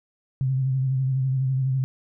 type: tone with vibrato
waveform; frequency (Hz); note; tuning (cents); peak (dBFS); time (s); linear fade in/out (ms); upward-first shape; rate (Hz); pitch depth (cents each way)
sine; 132; C3; +16; -20; 0.41-1.84; 0; sine; 12; 40
effects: none